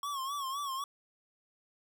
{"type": "tone with vibrato", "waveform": "square", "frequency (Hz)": 1104, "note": "C#6", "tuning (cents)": -7, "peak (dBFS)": -35, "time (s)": [0.03, 0.84], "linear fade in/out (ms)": 2, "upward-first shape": "sine", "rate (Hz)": 3.9, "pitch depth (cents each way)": 90, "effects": []}